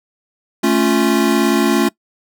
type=chord; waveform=square; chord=A augmented; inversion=none; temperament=equal; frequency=220 / 277.2 / 349.2 Hz; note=A3 / C#4 / E#4; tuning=0 / 0 / 0 cents; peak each=-17 dBFS; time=0.63-1.89 s; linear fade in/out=10 ms; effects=noise-tail reverb RT60 0.1 s tail -22 dB re dry